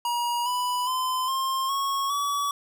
square tone with pitch steps, 955 / 989.2 / 1024.7 / 1061.5 / 1099.5 / 1139 Hz, A#5 / B5 / C6 / C6 / C#6 / C#6, +42 / +3 / -36 / +25 / -14 / +47 cents, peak -25 dBFS, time 0.05-2.51 s, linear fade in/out 2 ms, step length 410 ms, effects none

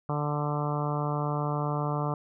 harmonic tone, 147.5 Hz, D3, 8 cents sharp, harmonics 1 / 2 / 3 / 4 / 5 / 6 / 7 / 8 / 9, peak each -29 / -37 / -37 / -37 / -37 / -38 / -38 / -37 / -44 dBFS, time 0.09-2.14 s, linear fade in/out 2 ms, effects none

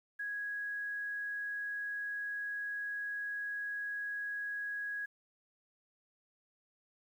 sine tone, 1660 Hz, G#6, 1 cent flat, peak -36 dBFS, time 0.19-5.06 s, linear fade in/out 10 ms, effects 11-bit

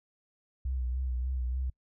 sine tone with vibrato, 63.2 Hz, B1, 41 cents sharp, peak -29 dBFS, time 0.65-1.7 s, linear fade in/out 5 ms, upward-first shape sine, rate 3.4 Hz, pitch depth 54 cents each way, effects noise-tail reverb RT60 0.1 s tail -26 dB re dry

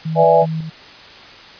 sine tone with tremolo, 160 Hz, D#3, 49 cents sharp, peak -19 dBFS, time 0.05-0.7 s, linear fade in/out 10 ms, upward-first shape square, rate 2.7 Hz, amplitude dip 50%
sine chord, E dominant seventh, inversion second, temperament equal, 493.9 / 587.3 / 659.3 / 830.6 Hz, B4 / D5 / E5 / G#5, 0 / 0 / 0 / 0 cents, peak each -14 dBFS, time 0.15-0.46 s, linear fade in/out 50 ms
effects white hiss -39 dBFS RMS until 1.59 s + resampled to 11025 Hz

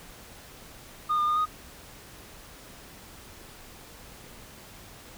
sine tone with pitch steps, 1224 / 1207 / 1220 / 1244 Hz, D#6 / D6 / D#6 / D#6, -29 / +47 / -34 / -1 cents, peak -20 dBFS, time 1.09-1.458 s, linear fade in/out 20 ms, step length 92 ms, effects tanh soft clip ceiling -21 dBFS + pink hiss -48 dBFS RMS until 5.17 s

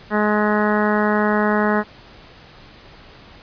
harmonic tone, 210.5 Hz, G#3, 24 cents sharp, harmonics 1 / 2 / 3 / 4 / 5 / 6 / 7 / 8 / 9, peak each -19 / -22 / -24 / -25 / -26 / -27 / -27 / -28 / -29 dBFS, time 0.1-1.84 s, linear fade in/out 50 ms, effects pink hiss -44 dBFS RMS until 3.42 s + resampled to 11025 Hz

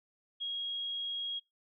sine tone, 3286 Hz, G#7, 19 cents flat, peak -34 dBFS, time 0.4-1.4 s, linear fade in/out 20 ms, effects noise-tail reverb RT60 0.2 s tail -25 dB re dry

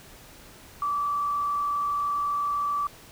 sine tone with frequency modulation, 1159 Hz, D6, 23 cents flat, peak -24 dBFS, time 0.82-2.87 s, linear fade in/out 2 ms, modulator 47.4 Hz, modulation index 0.32, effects pink hiss -49 dBFS RMS until 3.11 s

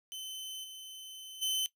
sawtooth tone with level steps, 3055 Hz, G7, 45 cents flat, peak -37 / -42 / -27 dBFS, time 0.12-1.66 s, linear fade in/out 0 ms, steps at 0.63 / 1.41 s, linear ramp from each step 20 ms, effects noise-tail reverb RT60 0.1 s tail -17 dB re dry

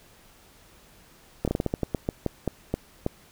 slowing click train, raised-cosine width 2 ms, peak -11 dBFS, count 14, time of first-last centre 1.45-3.064 s, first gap 27 ms, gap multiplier 1.23, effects pink hiss -55 dBFS RMS until 3.31 s

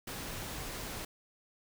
pink noise, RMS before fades -41 dBFS, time 0.07-1.05 s, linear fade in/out 5 ms, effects none

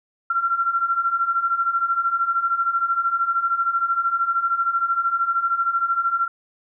sine beating tone pair, 1358 / 1371 Hz, F6 / F6, -49 / -32 cents, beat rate 13 Hz, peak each -24 / -20 dBFS, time 0.3-6.28 s, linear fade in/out 5 ms, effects none

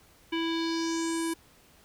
square tone with low-pass filter sweep, 329.6 Hz, E4, in tune, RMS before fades -30 dBFS, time 0.32-1.34 s, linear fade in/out 10 ms, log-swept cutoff 2800 to 11000 Hz, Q 3.5, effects pink hiss -59 dBFS RMS until 1.84 s

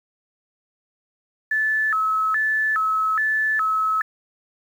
sine tone with vibrato, 1500 Hz, F#6, 23 cents sharp, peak -18 dBFS, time 1.51-4.02 s, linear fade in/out 5 ms, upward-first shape square, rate 1.2 Hz, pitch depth 260 cents each way, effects 8-bit

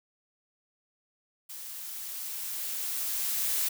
blue noise with level ramp, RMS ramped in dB -42 to -28 dBFS, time 1.49-3.69 s, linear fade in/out 10 ms, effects none

